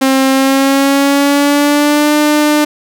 sawtooth tone with pitch glide, 266.5 to 299.1 Hz, C4 to D4, +32 to +32 cents, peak -4 dBFS, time 0.01-2.65 s, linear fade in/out 10 ms, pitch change +200 cents, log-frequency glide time 0.31-2.15 s, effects none

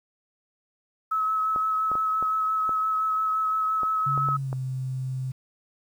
sine tone with vibrato, 1290 Hz, E6, 38 cents flat, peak -22 dBFS, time 1.11-4.37 s, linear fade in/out 10 ms, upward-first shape sine, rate 5.8 Hz, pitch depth 15 cents each way
clicks, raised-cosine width 1 ms, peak -21 dBFS, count 9, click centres 1.561 / 1.916 / 1.954 / 2.226 / 2.693 / 3.833 / 4.177 / 4.287 / 4.529 s
sine tone with pitch glide, 138 to 130.25 Hz, C#3 to C3, -7 to -7 cents, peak -27 dBFS, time 4.06-5.32 s, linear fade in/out 10 ms, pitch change -100 cents, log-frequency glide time 4.38-4.54 s
effects 9-bit

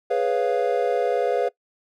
triangle chord, C# dominant seventh, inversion second, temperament equal, 415.3 / 493.9 / 554.4 / 698.5 Hz, G#4 / B4 / C#5 / E#5, 0 / 0 / 0 / 0 cents, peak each -24 / -21 / -24 / -24 dBFS, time 0.1-1.49 s, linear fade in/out 10 ms, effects noise-tail reverb RT60 0.1 s tail -21 dB re dry

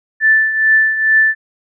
sine tone with tremolo, 1760 Hz, A6, in tune, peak -6 dBFS, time 0.2-1.35 s, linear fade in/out 50 ms, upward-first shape triangle, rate 2.3 Hz, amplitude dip 70%, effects none

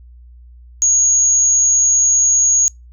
sine tone, 6645 Hz, G#8, in tune, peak -10 dBFS, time 0.82-2.68 s, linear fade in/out 0 ms, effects noise-tail reverb RT60 0.2 s tail -26 dB re dry + added 60 Hz sine -38 dBFS peak until 2.92 s

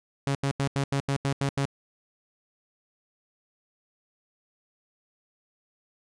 sawtooth tone bursts, 138.59 Hz, C#3, in tune, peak -20 dBFS, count 9, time 0.27-1.654 s, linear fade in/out 0 ms, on 80 ms, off 83 ms, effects resampled to 22050 Hz

